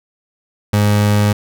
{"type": "tone", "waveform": "30% pulse", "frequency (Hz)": 103.83, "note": "G#2", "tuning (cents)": 0, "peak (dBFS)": -8, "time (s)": [0.73, 1.33], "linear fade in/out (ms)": 5, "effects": []}